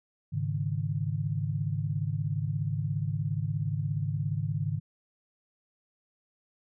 sine chord, Ab suspended fourth, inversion none, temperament equal, 103.83 / 138.59 / 155.56 Hz, Ab2 / Db3 / Eb3, 0 / 0 / 0 cents, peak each -32 dBFS, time 0.32-4.8 s, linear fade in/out 20 ms, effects none

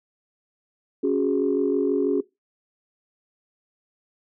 sine chord, C# suspended fourth, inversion none, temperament just, 277.2 / 369.6 / 415.8 Hz, C#4 / F#4 / G#4, 0 / -2 / +2 cents, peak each -23 dBFS, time 1.03-2.21 s, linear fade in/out 10 ms, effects noise-tail reverb RT60 0.2 s tail -21 dB re dry + tanh soft clip ceiling -11 dBFS

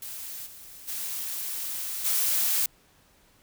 blue noise with level steps, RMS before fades -38 / -46 / -33 / -25 dBFS, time 0.02-2.66 s, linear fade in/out 2 ms, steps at 0.45 / 0.87 / 2.04 s, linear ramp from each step 20 ms, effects pink hiss -61 dBFS RMS until 3.42 s

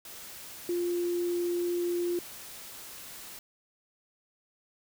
sine tone in noise, 349.5 Hz, F4, 1 cent sharp, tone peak -27 dBFS, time 0.69-2.19 s, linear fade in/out 2 ms, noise white, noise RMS -45 dBFS, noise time 0.05-3.39 s, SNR +15 dB, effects none

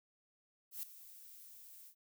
violet noise with ADSR envelope, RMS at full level -41 dBFS, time 0.71-1.95 s, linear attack 120 ms, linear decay 3 ms, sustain -15 dB, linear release 83 ms, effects none

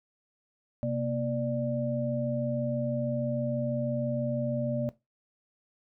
sine tone cluster, 129.3 / 235.5 / 590 Hz, C3 / A#3 / D5, -20 / +18 / +8 cents, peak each -32 / -32 / -31 dBFS, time 0.83-4.89 s, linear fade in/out 0 ms, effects noise-tail reverb RT60 0.2 s tail -17 dB re dry

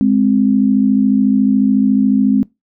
sine tone pair together, 207.7 / 261.7 Hz, G#3 / C4, 0 / 0 cents, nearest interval major third, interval 400 cents, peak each -12 dBFS, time 0.01-2.43 s, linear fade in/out 0 ms, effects noise-tail reverb RT60 0.2 s tail -23 dB re dry

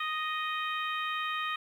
harmonic tone, 622.3 Hz, D#5, in tune, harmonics 2 / 3 / 4 / 5 / 6, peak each -33 / -37 / -39 / -41 / -43 dBFS, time 0-1.56 s, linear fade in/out 5 ms, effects 10-bit

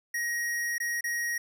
square tone with dropouts, 1888 Hz, A#6, 22 cents sharp, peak -29 dBFS, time 0.14-1.38 s, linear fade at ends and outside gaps 5 ms, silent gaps 0.782-0.801 / 1.009-1.04 s, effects none

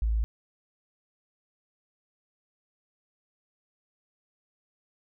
sine tone, 55 Hz, A1, in tune, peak -23 dBFS, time 0.02-0.24 s, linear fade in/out 0 ms, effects none

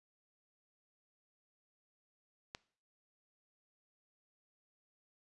click, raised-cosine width 0.2 ms, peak -25 dBFS, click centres 2.549 s, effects noise-tail reverb RT60 0.5 s tail -21 dB re dry + resampled to 24000 Hz

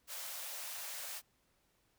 white high-pass noise, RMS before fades -44 dBFS, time 0.07-1.22 s, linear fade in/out 50 ms, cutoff 500 Hz, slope 96 dB/octave, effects pink hiss -75 dBFS RMS until 1.98 s

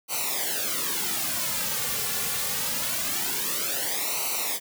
white noise with flanger, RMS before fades -28 dBFS, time 0.08-4.6 s, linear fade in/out 50 ms, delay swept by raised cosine 0.58 to 3.18 ms, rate 0.24 Hz, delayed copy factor -0.9, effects none

